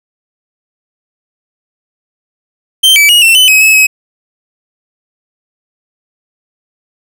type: tone with pitch steps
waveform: 45% pulse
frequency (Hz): 3127 / 2302 / 2886 / 2693 / 3022 / 2544 / 2584 / 2549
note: G7 / D7 / F#7 / E7 / F#7 / D#7 / E7 / D#7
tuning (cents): -5 / -35 / -44 / +36 / +36 / +38 / -35 / +41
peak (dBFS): -3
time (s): 2.83-3.87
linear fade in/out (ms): 10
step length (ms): 130
effects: none